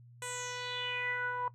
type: tone with low-pass filter sweep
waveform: 10% pulse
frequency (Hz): 493.9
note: B4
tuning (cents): 0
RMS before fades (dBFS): -37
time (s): 0.22-1.48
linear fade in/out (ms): 2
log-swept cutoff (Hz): 9500 to 1000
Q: 5.2
effects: noise-tail reverb RT60 0.1 s tail -17 dB re dry + added 120 Hz sine -53 dBFS peak until 1.54 s